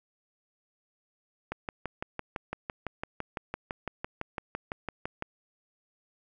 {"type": "click train", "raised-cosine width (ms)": 0.5, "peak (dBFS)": -18, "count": 23, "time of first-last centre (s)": [1.52, 5.224], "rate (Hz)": 5.94, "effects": []}